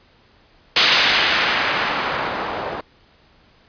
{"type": "noise with low-pass filter sweep", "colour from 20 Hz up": "blue", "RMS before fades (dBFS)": -19, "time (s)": [0.76, 2.81], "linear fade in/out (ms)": 5, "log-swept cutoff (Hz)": [3700, 660], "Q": 0.9, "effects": ["pink hiss -54 dBFS RMS until 3.68 s", "resampled to 11025 Hz"]}